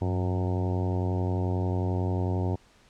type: harmonic tone with a mistuned harmonic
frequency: 91.2 Hz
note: F#2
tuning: 24 cents flat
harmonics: 1 / 2 / 3 / 4 / 5 / 6 / 7 / 8 / 9 / 10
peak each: -26 / -34 / -35 / -35 / -40 / -42 / -42 / -42 / -44 / -43 dBFS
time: 0.01-2.56 s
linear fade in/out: 10 ms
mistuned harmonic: 1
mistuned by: +75 cents
effects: pink hiss -59 dBFS RMS until 2.89 s + low-pass 7000 Hz 12 dB/octave